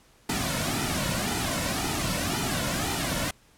pink noise with flanger, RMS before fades -28 dBFS, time 0.29-3.31 s, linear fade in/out 5 ms, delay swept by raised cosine 1.8 to 2.52 ms, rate 1.9 Hz, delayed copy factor -0.7, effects pink hiss -59 dBFS RMS until 3.57 s + low-pass 12000 Hz 12 dB/octave

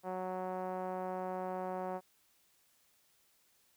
5% pulse tone with low-pass filter, 184.8 Hz, F#3, 2 cents flat, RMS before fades -39 dBFS, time 0.03-2.01 s, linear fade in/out 50 ms, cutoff 730 Hz, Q 1.7, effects white hiss -71 dBFS RMS until 3.76 s

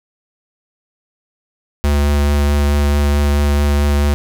square tone with vibrato, 72.3 Hz, D2, 27 cents flat, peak -12 dBFS, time 1.84-4.14 s, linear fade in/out 0 ms, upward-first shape triangle, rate 4.6 Hz, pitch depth 15 cents each way, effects none

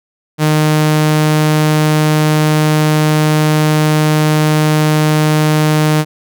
sawtooth tone, 153.5 Hz, D#3, 23 cents flat, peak -5 dBFS, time 0.38-6.05 s, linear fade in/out 50 ms, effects none

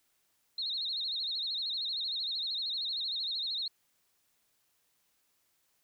sine tone with vibrato, 3965 Hz, B7, 6 cents sharp, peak -32 dBFS, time 0.58-3.68 s, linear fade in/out 5 ms, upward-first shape sine, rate 13 Hz, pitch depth 150 cents each way, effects white hiss -74 dBFS RMS until 5.83 s

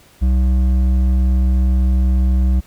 triangle tone with hard clipping, 63.7 Hz, C2, 46 cents flat, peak -13 dBFS, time 0.21-2.61 s, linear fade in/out 20 ms, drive 11 dB, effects pink hiss -49 dBFS RMS until 2.66 s

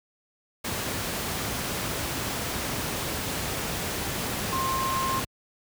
sine tone in noise, 1060 Hz, C6, 22 cents sharp, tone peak -26 dBFS, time 4.52-5.2 s, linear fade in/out 10 ms, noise pink, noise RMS -30 dBFS, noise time 0.64-5.25 s, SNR +1 dB, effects high-pass 60 Hz 12 dB/octave

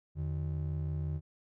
triangle ring-modulated tone, 116.5 Hz, A#2, 1 cent flat, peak -27 dBFS, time 0.15-1.21 s, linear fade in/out 50 ms, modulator 32.9 Hz, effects none

